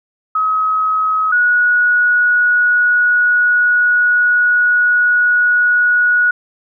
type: tone pair in turn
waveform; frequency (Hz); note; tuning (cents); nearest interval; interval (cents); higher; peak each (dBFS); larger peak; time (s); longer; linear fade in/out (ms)
sine; 1274 / 1459.3; D#6 / F#6; +41 / -24; major second; 235; second; -12 / -9; second; 0.35-1.32 / 1.32-6.31; second; 5
effects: none